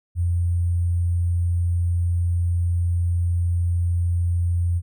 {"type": "tone with sample-and-hold", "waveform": "sine", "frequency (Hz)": 86.7, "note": "F2", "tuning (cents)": -12, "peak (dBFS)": -18, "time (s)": [0.15, 4.82], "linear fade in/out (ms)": 50, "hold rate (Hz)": 8820, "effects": []}